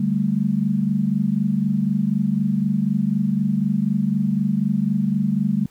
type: chord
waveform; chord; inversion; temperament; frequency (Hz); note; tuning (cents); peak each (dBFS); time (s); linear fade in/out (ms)
sine; D suspended fourth; none; equal; 146.83 / 196 / 220; D3 / G3 / A3; 0 / 0 / 0; -25 / -20 / -22; 0-5.66; 5
effects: pink hiss -56 dBFS RMS until 5.7 s